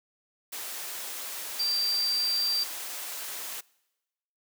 sine tone in noise, 4699 Hz, D8, in tune, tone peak -25 dBFS, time 1.59-2.64 s, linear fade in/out 10 ms, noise white, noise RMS -37 dBFS, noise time 0.52-3.61 s, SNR +9 dB, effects noise-tail reverb RT60 1.0 s tail -24 dB re dry + high-pass 400 Hz 12 dB/octave

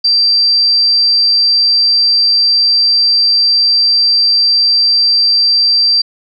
sine tone, 4699 Hz, D8, in tune, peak -7 dBFS, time 0.04-6.02 s, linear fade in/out 10 ms, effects none

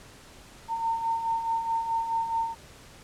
sine beating tone pair, 907 / 911.7 Hz, A#5 / A#5, -48 / -39 cents, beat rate 4.7 Hz, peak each -34 / -26 dBFS, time 0.68-2.55 s, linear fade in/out 50 ms, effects pink hiss -50 dBFS RMS until 3.03 s + low-pass 10000 Hz 12 dB/octave

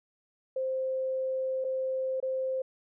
sine tone with dropouts, 523.3 Hz, C5, in tune, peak -28 dBFS, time 0.56-2.62 s, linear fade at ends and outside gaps 5 ms, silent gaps 1.643-1.647 / 2.202-2.226 s, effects none

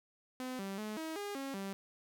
sawtooth tone with pitch steps, 255.4 / 195.1 / 213.8 / 319.4 / 407.6 / 272.5 / 195.5 Hz, C4 / G3 / A3 / D#4 / G#4 / C#4 / G3, -42 / -8 / -49 / +45 / -32 / -29 / -4 cents, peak -35 dBFS, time 0.4-1.73 s, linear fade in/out 0 ms, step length 190 ms, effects none

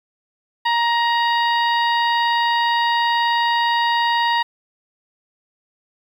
harmonic tone with a mistuned harmonic, 939 Hz, A#5, 12 cents sharp, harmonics 1 / 2 / 3 / 4 / 5, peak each -17 / -22 / -28 / -27 / -32 dBFS, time 0.65-4.43 s, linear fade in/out 10 ms, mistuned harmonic 3, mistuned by +25 cents, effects 8-bit

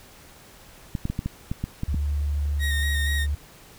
clicks, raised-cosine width 5 ms, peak -14 dBFS, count 9, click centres 0.952 / 1.054 / 1.1 / 1.191 / 1.26 / 1.515 / 1.64 / 1.834 / 1.944 s
sine tone, 72.7 Hz, D2, 17 cents flat, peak -22 dBFS, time 1.88-3.35 s, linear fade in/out 5 ms
30% pulse tone with vibrato, 1864.7 Hz, A#6, in tune, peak -24 dBFS, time 2.59-3.27 s, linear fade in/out 50 ms, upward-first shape square, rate 4.2 Hz, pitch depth 22 cents each way
effects pink hiss -49 dBFS RMS until 3.78 s

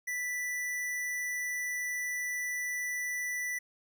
square tone, 1975.5 Hz, B6, in tune, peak -33 dBFS, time 0.07-3.59 s, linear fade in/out 10 ms, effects none

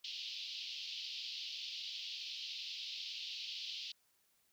pink band-pass noise, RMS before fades -45 dBFS, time 0.04-3.92 s, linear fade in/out 5 ms, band 2800 to 5000 Hz, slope 48 dB/octave, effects white hiss -75 dBFS RMS until 4.52 s

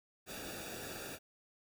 pink noise with comb filter, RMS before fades -45 dBFS, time 0.26-1.19 s, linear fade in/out 50 ms, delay 0.96 ms, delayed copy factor -0.8, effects none

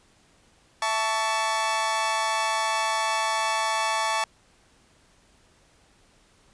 sawtooth chord, A major, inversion second, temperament equal with one note detuned, 659.3 / 880 / 1123.6 Hz, E5 / A5 / C#6, 0 / 0 / +23 cents, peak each -28 / -22 / -24 dBFS, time 0.82-4.24 s, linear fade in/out 2 ms, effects pink hiss -60 dBFS RMS until 6.53 s + resampled to 22050 Hz

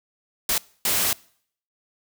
white noise bursts at uneven times, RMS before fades -22 dBFS, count 2, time 0.49-0.58 / 0.85-1.13 s, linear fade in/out 2 ms, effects noise-tail reverb RT60 0.6 s tail -24 dB re dry

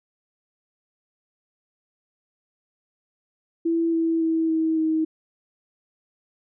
sine tone with pitch steps, 332 / 328.2 / 324.4 / 320.7 / 317 Hz, E4 / E4 / E4 / E4 / D#4, +12 / -8 / -28 / -48 / +32 cents, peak -19 dBFS, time 3.65-5.05 s, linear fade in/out 10 ms, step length 280 ms, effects none

